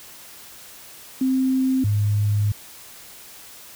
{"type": "tone pair in turn", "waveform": "sine", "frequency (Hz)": [261.6, 103.82], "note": ["C4", "G#2"], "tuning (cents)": [0, 0], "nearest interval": "octave + major third", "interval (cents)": 1600, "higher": "first", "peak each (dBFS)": -17, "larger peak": "neither", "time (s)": [[1.21, 1.84], [1.84, 2.52]], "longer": "second", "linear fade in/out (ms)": 5, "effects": ["white hiss -43 dBFS RMS until 3.75 s"]}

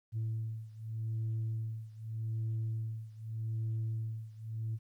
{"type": "beating tone pair", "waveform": "sine", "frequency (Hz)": [111.2, 112.03], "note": ["A2", "A2"], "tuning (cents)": [19, 32], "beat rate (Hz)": 0.83, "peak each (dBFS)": [-35, -37], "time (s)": [0.12, 4.79], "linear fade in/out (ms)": 50, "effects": ["tanh soft clip ceiling -30 dBFS", "12-bit"]}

